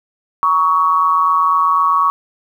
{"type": "tone with amplitude modulation", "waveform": "sine", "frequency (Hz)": 1119, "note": "C#6", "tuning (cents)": 16, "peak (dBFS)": -7, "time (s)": [0.43, 2.1], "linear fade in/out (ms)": 0, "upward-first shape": "sine", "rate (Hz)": 168, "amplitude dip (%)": 75, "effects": ["8-bit"]}